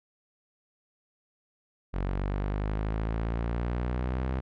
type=linear sweep; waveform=sawtooth; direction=up; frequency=45.91 to 65.41 Hz; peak=-24 dBFS; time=1.93-4.41 s; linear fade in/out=20 ms; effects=low-pass 2000 Hz 12 dB/octave